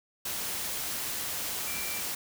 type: tone in noise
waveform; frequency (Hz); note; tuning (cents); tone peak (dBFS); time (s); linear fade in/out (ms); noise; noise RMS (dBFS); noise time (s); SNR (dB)
sine; 2346; D7; -2; -39; 1.67-2; 5; white; -34; 0.25-2.15; -8
effects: none